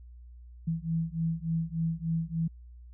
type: beating tone pair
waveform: sine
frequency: 162.5 / 165.9 Hz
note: E3 / E3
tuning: -24 / +11 cents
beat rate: 3.4 Hz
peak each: -31 dBFS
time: 0.67-2.48 s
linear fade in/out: 10 ms
effects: added 60 Hz sine -46 dBFS peak until 2.93 s